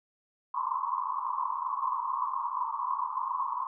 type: band-pass noise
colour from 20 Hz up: pink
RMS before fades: -32 dBFS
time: 0.54-3.67 s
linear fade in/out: 2 ms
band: 970 to 1100 Hz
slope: 96 dB/octave
effects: none